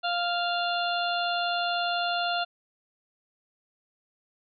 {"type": "harmonic tone", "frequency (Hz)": 698, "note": "F5", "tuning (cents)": -1, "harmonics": [1, 2, 4, 5, 6], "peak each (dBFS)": [-28, -31, -34, -35, -36], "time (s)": [0.03, 2.45], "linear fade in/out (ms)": 20, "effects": []}